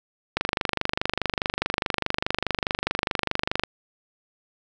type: click train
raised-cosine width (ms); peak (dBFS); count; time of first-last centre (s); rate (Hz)
0.3; -6; 82; 0.37-3.636; 24.8
effects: none